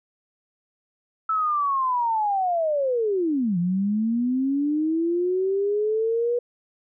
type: linear two-way sweep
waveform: sine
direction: down then up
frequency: 1318.5 to 170 to 486.6 Hz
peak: -20 dBFS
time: 1.29-6.39 s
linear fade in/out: 5 ms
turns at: 3.58 s
effects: none